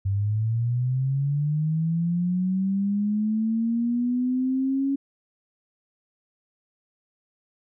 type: linear sweep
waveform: sine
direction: up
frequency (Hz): 96.2 to 277.2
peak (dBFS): -21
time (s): 0.05-4.96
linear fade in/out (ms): 10
effects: none